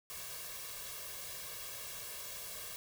white noise with comb filter, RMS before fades -45 dBFS, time 0.1-2.76 s, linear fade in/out 0 ms, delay 1.8 ms, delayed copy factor +0.8, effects none

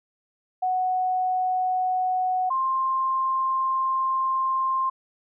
sine tone pair in turn, 740 / 1054.7 Hz, F#5 / C6, 0 / +14 cents, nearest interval tritone, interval 614 cents, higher second, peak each -21 dBFS, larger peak neither, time 0.62-2.5 / 2.5-4.9 s, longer second, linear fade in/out 10 ms, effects none

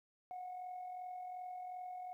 sine tone with amplitude modulation, 730 Hz, F#5, 24 cents flat, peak -40 dBFS, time 0.31-2.13 s, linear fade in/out 0 ms, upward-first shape sine, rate 42.7 Hz, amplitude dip 45%, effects tanh soft clip ceiling -40 dBFS + 13-bit

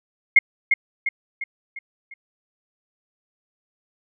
sine tone with echo, 2143 Hz, C7, 41 cents sharp, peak -7 dBFS, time 0.36-0.39 s, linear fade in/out 5 ms, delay 350 ms, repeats 5, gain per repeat -6 dB, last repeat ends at 2.14 s, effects none

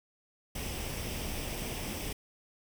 pink noise with comb filter, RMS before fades -37 dBFS, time 0.55-2.13 s, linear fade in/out 5 ms, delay 0.36 ms, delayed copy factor +0.5, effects none

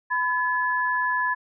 sine tone pair together, 1001 / 1711.4 Hz, B5 / A6, +23 / -48 cents, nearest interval major sixth, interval 929 cents, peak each -24 / -24 dBFS, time 0.1-1.35 s, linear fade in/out 20 ms, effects none

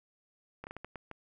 slowing click train, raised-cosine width 0.5 ms, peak -27 dBFS, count 7, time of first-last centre 0.64-1.113 s, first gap 29 ms, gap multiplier 1.4, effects none

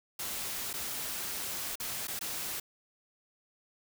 white noise with dropouts, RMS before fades -37 dBFS, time 0.19-2.6 s, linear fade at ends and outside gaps 5 ms, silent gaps 0.731-0.737 / 1.756-1.799 / 2.072-2.08 / 2.192-2.21 s, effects none

